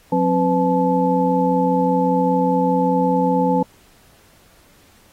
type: tone cluster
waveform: sine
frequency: 180.7 / 265.8 / 501 / 866 Hz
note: F#3 / C4 / B4 / A5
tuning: -41 / +27 / +25 / -28 cents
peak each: -20 dBFS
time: 0.12-3.63 s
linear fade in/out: 5 ms
effects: pink hiss -53 dBFS RMS until 5.12 s + AAC 48 kbps